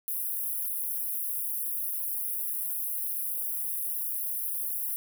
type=high-pass noise; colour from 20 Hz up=white; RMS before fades=-32 dBFS; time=0.08-4.96 s; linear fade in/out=0 ms; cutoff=10000 Hz; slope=96 dB/octave; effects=none